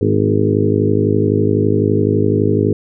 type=harmonic tone with a mistuned harmonic; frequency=51.91 Hz; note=G#1; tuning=in tune; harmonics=2 / 3 / 4 / 5 / 6 / 7 / 8 / 9; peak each=-17 / -22 / -21 / -21 / -19 / -22 / -17 / -23 dBFS; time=0.01-2.73 s; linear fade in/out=5 ms; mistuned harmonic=5; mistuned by=-36 cents; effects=none